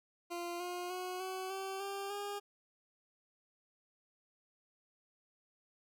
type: tone with pitch steps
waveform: 20% pulse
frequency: 346.6 / 355.9 / 365.5 / 375.4 / 385.5 / 395.8 / 406.5 Hz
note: F4 / F4 / F#4 / F#4 / G4 / G4 / G#4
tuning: -13 / +33 / -21 / +25 / -29 / +17 / -37 cents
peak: -34 dBFS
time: 0.3-2.4 s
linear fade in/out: 20 ms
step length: 300 ms
effects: none